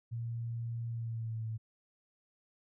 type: tone with pitch glide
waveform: sine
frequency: 116.54 to 111.28 Hz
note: A#2 to A2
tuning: 0 to +20 cents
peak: -35 dBFS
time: 0.11-1.58 s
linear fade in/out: 20 ms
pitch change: -80 cents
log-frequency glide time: 0.88-1.46 s
effects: none